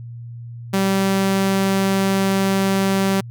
sawtooth tone, 193.8 Hz, G3, 20 cents flat, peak -12 dBFS, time 0.73-3.21 s, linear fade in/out 10 ms, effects added 118 Hz sine -31 dBFS peak until 3.3 s

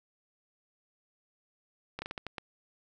slowing click train, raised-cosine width 0.3 ms, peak -21 dBFS, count 7, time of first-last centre 1.99-2.382 s, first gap 30 ms, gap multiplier 1.31, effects none

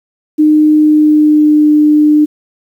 sine tone with pitch glide, 305.2 to 300.8 Hz, D#4 to D4, -33 to +42 cents, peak -4 dBFS, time 0.38-2.26 s, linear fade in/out 20 ms, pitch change -25 cents, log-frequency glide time 0.73-1.69 s, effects 7-bit

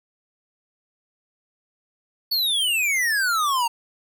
square exponential sweep, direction down, 4517 to 910 Hz, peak -20 dBFS, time 2.31-3.68 s, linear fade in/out 10 ms, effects none

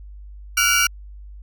40% pulse tone cluster, 1369 / 1467 / 2307 / 2804 / 5750 Hz, F6 / F#6 / D7 / F7 / F8, -35 / -15 / -31 / +6 / +50 cents, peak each -21 dBFS, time 0.57-0.87 s, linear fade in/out 5 ms, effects added 50 Hz sine -36 dBFS peak until 1.42 s

